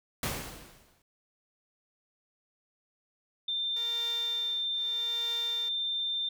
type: noise with exponential decay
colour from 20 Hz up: pink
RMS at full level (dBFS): -30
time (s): 0.23-1.02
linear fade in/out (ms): 2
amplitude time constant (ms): 170
type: tone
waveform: sine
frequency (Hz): 3586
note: A7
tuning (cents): +32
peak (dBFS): -29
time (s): 3.48-6.29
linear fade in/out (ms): 5
type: tone with tremolo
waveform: 5% pulse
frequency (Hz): 466.2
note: A#4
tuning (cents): 0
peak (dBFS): -29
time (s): 3.76-5.69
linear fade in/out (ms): 5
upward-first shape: triangle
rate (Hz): 0.8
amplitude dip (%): 100
effects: none